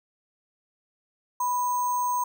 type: tone with sample-and-hold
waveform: sine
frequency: 987.8 Hz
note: B5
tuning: in tune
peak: -23 dBFS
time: 1.4-2.24 s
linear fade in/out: 5 ms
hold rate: 7350 Hz
effects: none